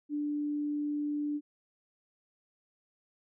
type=tone; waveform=sine; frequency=294.3 Hz; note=D4; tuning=4 cents sharp; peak=-30 dBFS; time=0.09-1.41 s; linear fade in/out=50 ms; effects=none